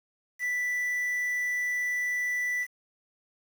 triangle tone with quantisation, 1975.5 Hz, B6, in tune, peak -25 dBFS, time 0.39-2.67 s, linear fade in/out 50 ms, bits 8, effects none

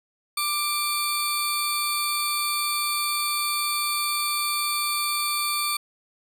20% pulse tone pair together, 1184 / 4491 Hz, D6 / C#8, +14 / +22 cents, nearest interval octave + major seventh, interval 2308 cents, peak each -21 dBFS, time 0.37-5.77 s, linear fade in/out 5 ms, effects none

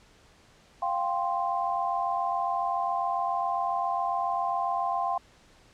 sine chord, F suspended second, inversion none, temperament just, 698.5 / 785.8 / 1047.7 Hz, F5 / G5 / C6, 0 / +4 / +2 cents, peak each -30 dBFS, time 0.82-5.18 s, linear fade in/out 5 ms, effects pink hiss -58 dBFS RMS until 5.73 s + low-pass 7000 Hz 12 dB/octave

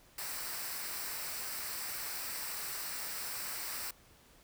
white noise with comb filter, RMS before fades -40 dBFS, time 0.18-3.91 s, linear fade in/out 5 ms, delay 0.3 ms, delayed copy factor -0.55, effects pink hiss -62 dBFS RMS until 4.43 s

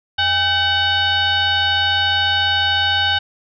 sine tone with frequency modulation, 2257 Hz, C#7, 31 cents sharp, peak -14 dBFS, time 0.18-3.19 s, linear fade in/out 10 ms, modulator 723 Hz, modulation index 2.2, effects none

